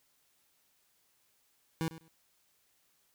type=tone with echo; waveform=25% pulse; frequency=162.1 Hz; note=E3; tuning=29 cents flat; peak=-27 dBFS; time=1.81-1.88 s; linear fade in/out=0 ms; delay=100 ms; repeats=2; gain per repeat=-15 dB; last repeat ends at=2.08 s; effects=white hiss -72 dBFS RMS until 3.14 s